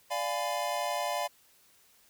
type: chord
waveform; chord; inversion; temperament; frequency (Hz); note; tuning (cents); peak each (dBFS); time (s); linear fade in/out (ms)
square; D diminished seventh; none; equal with one note detuned; 587.3 / 698.5 / 830.6 / 1007.9; D5 / F5 / Ab5 / Cb6; 0 / 0 / 0 / +35; -36 / -35 / -38 / -37; 0.1-1.28; 20
effects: white hiss -63 dBFS RMS until 2.09 s